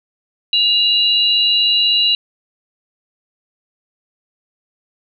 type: tone pair together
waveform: sine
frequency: 2835 / 3948 Hz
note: F7 / B7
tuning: +25 / -1 cents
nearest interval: tritone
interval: 574 cents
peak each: -14 dBFS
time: 0.53-2.15 s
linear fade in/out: 2 ms
effects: none